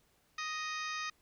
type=harmonic tone; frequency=623 Hz; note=D#5; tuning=2 cents sharp; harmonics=2 / 3 / 4 / 5 / 6 / 7 / 8 / 9 / 10; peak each=-40 / -42 / -43 / -54 / -47 / -54 / -48 / -56 / -50 dBFS; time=0.38-1.1 s; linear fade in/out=5 ms; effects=pink hiss -71 dBFS RMS until 1.21 s